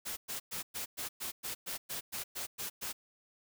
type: noise bursts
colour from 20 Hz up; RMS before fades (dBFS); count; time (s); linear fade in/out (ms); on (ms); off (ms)
white; -39; 13; 0.05-2.93; 20; 120; 110
effects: none